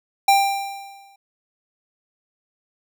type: tone with exponential decay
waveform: square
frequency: 791 Hz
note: G5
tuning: 15 cents sharp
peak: -11 dBFS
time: 0.28-1.16 s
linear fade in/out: 5 ms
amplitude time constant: 190 ms
effects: none